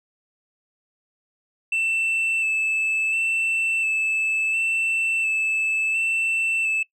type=tone with vibrato; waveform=sine; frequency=2647 Hz; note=E7; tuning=7 cents sharp; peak=-17 dBFS; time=1.72-6.83 s; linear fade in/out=5 ms; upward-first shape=square; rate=0.71 Hz; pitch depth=17 cents each way; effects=noise-tail reverb RT60 0.1 s tail -21 dB re dry + tanh soft clip ceiling -19 dBFS